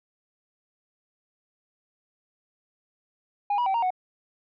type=tone with pitch steps; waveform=sine; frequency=817 / 969 / 771 / 930 / 738 Hz; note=G#5 / B5 / G5 / A#5 / F#5; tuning=-29 / -33 / -29 / -4 / -5 cents; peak=-19 dBFS; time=3.5-3.905 s; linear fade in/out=5 ms; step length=81 ms; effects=tanh soft clip ceiling -21 dBFS